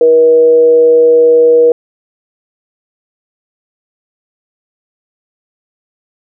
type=tone with frequency modulation; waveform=sine; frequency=480 Hz; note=B4; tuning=49 cents flat; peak=-3 dBFS; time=0.01-1.72 s; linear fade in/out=2 ms; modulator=158 Hz; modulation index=0.24; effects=none